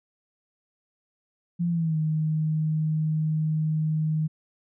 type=tone with pitch glide; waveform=sine; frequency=172 to 155.91 Hz; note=F3 to D#3; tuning=-26 to +4 cents; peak=-22 dBFS; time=1.59-4.28 s; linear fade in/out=20 ms; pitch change=-170 cents; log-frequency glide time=1.69-1.97 s; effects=none